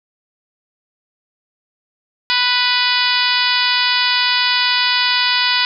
harmonic tone, 493.9 Hz, B4, in tune, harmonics 2 / 3 / 4 / 5 / 6 / 7 / 8 / 9 / 10, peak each -22 / -22 / -22 / -22 / -22 / -22 / -22 / -22 / -22 dBFS, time 2.3-5.65 s, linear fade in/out 0 ms, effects none

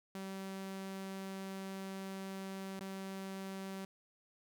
sawtooth tone with dropouts, 192.6 Hz, G3, 30 cents flat, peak -38 dBFS, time 0.15-3.85 s, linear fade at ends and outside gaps 2 ms, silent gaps 2.794-2.808 s, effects none

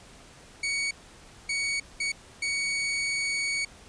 sawtooth tone bursts at uneven times, 2239 Hz, C#7, 17 cents sharp, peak -23 dBFS, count 4, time 0.63-0.91 / 1.49-1.8 / 2-2.12 / 2.42-3.65 s, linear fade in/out 5 ms, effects pink hiss -51 dBFS RMS until 3.88 s + resampled to 22050 Hz

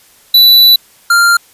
square tone pair in turn, 3964 / 1393 Hz, B7 / F6, +6 / -5 cents, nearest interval octave + tritone, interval 1811 cents, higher first, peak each -3 / -6 dBFS, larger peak first, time 0.34-0.76 / 1.1-1.37 s, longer first, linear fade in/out 5 ms, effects white hiss -45 dBFS RMS until 1.53 s + resampled to 32000 Hz

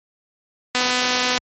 click train, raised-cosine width 0.2 ms, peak -3 dBFS, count 158, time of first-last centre 0.75-1.378 s, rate 250 Hz, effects high-pass 60 Hz 12 dB/octave + MP3 32 kbps

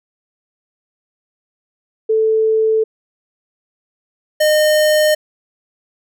sine / square tone pair in turn, 440 / 611.2 Hz, A4 / D#5, 0 / -31 cents, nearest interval tritone, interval 569 cents, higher second, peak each -11 dBFS, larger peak neither, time 2.09-2.84 / 4.4-5.15 s, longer neither, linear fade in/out 10 ms, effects none

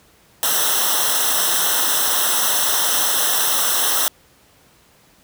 white noise with comb filter, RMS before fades -18 dBFS, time 0.43-4.08 s, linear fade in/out 0 ms, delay 0.43 ms, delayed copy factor -1, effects pink hiss -53 dBFS RMS until 5.23 s + high-pass 60 Hz 12 dB/octave

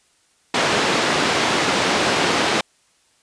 pink band-pass noise, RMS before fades -19 dBFS, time 0.54-2.61 s, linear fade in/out 5 ms, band 260 to 4800 Hz, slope 12 dB/octave, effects white hiss -60 dBFS RMS until 3.22 s + resampled to 22050 Hz

